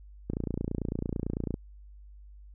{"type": "click train", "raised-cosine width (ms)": 3, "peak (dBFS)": -18, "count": 37, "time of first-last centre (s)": [0.3, 1.541], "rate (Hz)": 29, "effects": ["added 50 Hz sine -47 dBFS peak until 2.54 s"]}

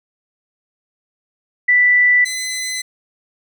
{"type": "tone pair in turn", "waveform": ["sine", "15% pulse"], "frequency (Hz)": [1975.5, 2024], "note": ["B6", "B6"], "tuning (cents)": [0, 42], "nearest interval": "unison", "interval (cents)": 42, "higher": "second", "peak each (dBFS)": [-9, -15], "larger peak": "first", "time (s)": [[1.68, 2.25], [2.25, 2.82]], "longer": "neither", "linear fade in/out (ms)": 10, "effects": []}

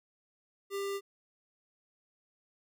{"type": "tone", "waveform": "square", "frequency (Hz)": 397.1, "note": "G4", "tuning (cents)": 22, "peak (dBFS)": -34, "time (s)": [0.7, 1.01], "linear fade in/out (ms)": 50, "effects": []}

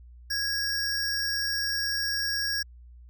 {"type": "tone pair together", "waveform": "square", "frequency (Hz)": [1654, 5556], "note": ["G#6", "F8"], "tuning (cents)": [-8, -10], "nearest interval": "octave + major sixth", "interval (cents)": 2098, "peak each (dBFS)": [-31, -29], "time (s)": [0.3, 2.63], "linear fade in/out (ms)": 10, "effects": ["added 60 Hz sine -46 dBFS peak until 3.09 s"]}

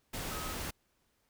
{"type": "tone in noise", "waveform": "sine", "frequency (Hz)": 1271, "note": "D#6", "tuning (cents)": 36, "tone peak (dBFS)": -44, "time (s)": [0.31, 0.54], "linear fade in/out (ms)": 10, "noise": "pink", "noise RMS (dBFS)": -39, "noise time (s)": [0.13, 0.71], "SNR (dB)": -8, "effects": ["pink hiss -75 dBFS RMS until 1.29 s"]}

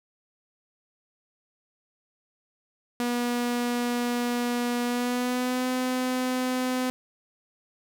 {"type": "tone with pitch glide", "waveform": "sawtooth", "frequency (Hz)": [241.8, 254.3], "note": ["B3", "C4"], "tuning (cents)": [-36, -49], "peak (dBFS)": -21, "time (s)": [3, 6.9], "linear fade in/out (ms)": 0, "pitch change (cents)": 87, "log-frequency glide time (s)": [4.84, 5.68], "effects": []}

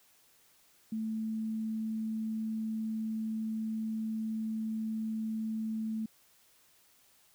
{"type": "tone", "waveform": "sine", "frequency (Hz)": 220.2, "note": "A3", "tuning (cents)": 2, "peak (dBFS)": -32, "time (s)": [0.92, 6.06], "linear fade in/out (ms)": 5, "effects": ["white hiss -65 dBFS RMS until 7.34 s"]}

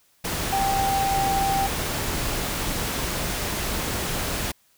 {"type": "tone in noise", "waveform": "sine", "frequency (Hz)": 784, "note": "G5", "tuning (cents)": 0, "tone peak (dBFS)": -21, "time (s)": [0.52, 1.67], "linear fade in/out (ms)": 10, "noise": "pink", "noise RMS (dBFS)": -27, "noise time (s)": [0.24, 4.52], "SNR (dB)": 3, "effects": ["white hiss -62 dBFS RMS until 4.77 s"]}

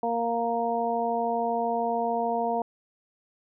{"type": "harmonic tone", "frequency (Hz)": 233.1, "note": "A#3", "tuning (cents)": 0, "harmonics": [1, 2, 3, 4], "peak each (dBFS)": [-33, -30, -27, -31], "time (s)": [0.03, 2.62], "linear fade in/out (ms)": 2, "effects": []}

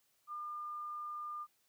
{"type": "tone", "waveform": "sine", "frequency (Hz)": 1204, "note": "D6", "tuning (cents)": 43, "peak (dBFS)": -40, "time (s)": [0.27, 1.47], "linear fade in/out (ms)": 50, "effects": ["white hiss -75 dBFS RMS until 1.68 s", "high-pass 60 Hz 12 dB/octave"]}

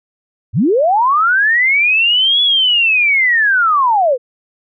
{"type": "linear two-way sweep", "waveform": "sine", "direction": "up then down", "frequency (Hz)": [77.78, 3420, 466.6], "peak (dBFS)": -9, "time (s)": [0.53, 4.18], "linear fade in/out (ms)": 50, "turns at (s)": 2.42, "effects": []}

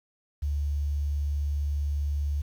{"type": "tone with quantisation", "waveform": "sine", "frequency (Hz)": 72.4, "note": "D2", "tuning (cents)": -24, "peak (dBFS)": -25, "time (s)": [0.42, 2.42], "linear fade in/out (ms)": 10, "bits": 9, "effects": []}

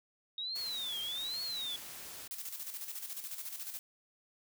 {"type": "tone with vibrato", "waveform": "sine", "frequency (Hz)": 3729, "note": "A#7", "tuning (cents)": 0, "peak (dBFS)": -36, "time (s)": [0.38, 1.76], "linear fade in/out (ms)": 2, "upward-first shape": "triangle", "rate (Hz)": 1.2, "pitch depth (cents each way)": 290}
{"type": "noise", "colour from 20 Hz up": "white", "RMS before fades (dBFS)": -47, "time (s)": [0.55, 2.28], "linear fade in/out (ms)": 10}
{"type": "noise with tremolo", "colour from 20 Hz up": "blue", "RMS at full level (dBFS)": -41, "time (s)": [2.31, 3.79], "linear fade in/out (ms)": 0, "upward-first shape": "square", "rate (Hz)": 14, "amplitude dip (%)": 55}
{"effects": []}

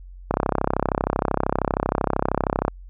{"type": "click train", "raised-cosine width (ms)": 1, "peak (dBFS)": -5, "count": 79, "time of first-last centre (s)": [0.31, 2.681], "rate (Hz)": 32.9, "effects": ["added 45 Hz sine -38 dBFS peak until 2.89 s"]}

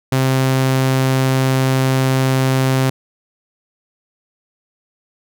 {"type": "tone", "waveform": "sawtooth", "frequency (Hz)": 131.8, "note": "C3", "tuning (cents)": 13, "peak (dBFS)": -9, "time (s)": [0.12, 2.9], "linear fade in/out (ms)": 5, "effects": []}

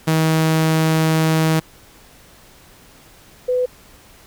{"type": "tone pair in turn", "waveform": ["sawtooth", "sine"], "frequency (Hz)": [159.4, 500.8], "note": ["D#3", "B4"], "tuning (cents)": [42, 24], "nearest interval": "octave + minor sixth", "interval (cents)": 1982, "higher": "second", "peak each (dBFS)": [-10, -15], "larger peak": "first", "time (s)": [[0.07, 1.6], [3.48, 3.66]], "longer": "first", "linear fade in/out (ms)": 10, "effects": ["pink hiss -47 dBFS RMS until 4.26 s"]}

